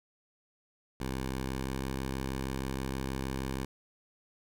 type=tone with pitch glide; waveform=10% pulse; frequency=65.5 to 66.34 Hz; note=C2 to C2; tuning=+2 to +25 cents; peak=-25 dBFS; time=1-3.65 s; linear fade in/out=5 ms; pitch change=+23 cents; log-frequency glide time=1.33-1.85 s; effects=none